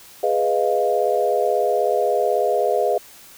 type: chord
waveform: sine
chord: F half-diminished seventh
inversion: first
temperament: equal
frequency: 415.3 / 493.9 / 622.3 / 698.5 Hz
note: Ab4 / Cb5 / Eb5 / F5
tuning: 0 / 0 / 0 / 0 cents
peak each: -22 dBFS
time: 0.23-2.98 s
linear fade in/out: 5 ms
effects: white hiss -45 dBFS RMS until 3.37 s